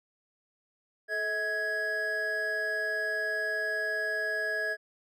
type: tone cluster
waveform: triangle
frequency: 432.5 / 641 / 1666 Hz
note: A4 / E5 / G#6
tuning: -30 / -49 / +5 cents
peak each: -37 / -34 / -28 dBFS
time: 1.08-4.77 s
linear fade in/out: 50 ms
effects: none